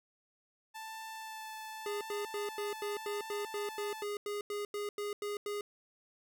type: tone with vibrato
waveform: sawtooth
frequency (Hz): 880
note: A5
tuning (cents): 0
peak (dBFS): -39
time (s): 0.74-4.04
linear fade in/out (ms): 20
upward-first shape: sine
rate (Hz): 0.88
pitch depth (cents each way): 12
type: tone bursts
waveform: square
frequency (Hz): 411.9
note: G#4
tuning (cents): -14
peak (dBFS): -36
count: 16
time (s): 1.86-5.61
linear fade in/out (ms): 2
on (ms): 150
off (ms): 90
effects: none